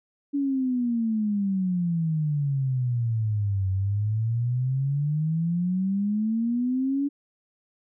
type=exponential two-way sweep; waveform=sine; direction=down then up; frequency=286.6 to 94 to 286.6 Hz; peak=-22 dBFS; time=0.33-7.09 s; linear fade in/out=20 ms; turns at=3.7 s; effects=none